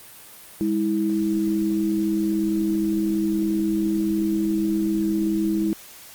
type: tone pair together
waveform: sine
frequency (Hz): 204 / 323.8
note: G#3 / E4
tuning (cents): -31 / -31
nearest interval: minor sixth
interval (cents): 800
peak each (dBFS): -24 / -21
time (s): 0.61-5.73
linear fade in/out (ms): 0
effects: white hiss -44 dBFS RMS until 6.14 s + Opus 32 kbps